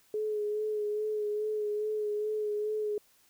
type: tone with vibrato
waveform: sine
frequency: 423.4 Hz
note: G#4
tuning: 33 cents sharp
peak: -29 dBFS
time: 0.14-2.98 s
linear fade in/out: 2 ms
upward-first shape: sine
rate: 2.4 Hz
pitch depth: 27 cents each way
effects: white hiss -65 dBFS RMS until 3.29 s